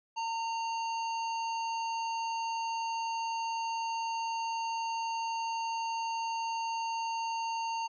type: harmonic tone with a mistuned harmonic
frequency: 912 Hz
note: A#5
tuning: 38 cents flat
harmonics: 1 / 3 / 5 / 7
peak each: -32 / -42 / -46 / -49 dBFS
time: 0.16-7.88 s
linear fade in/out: 20 ms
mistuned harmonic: 3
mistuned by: +25 cents
effects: none